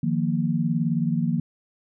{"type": "chord", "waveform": "sine", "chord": "Eb suspended second", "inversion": "none", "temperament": "equal", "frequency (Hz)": [155.56, 174.61, 233.1], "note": ["Eb3", "F3", "Bb3"], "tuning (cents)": [0, 0, 0], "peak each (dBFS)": -25, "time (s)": [0.03, 1.4], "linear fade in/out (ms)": 5, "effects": []}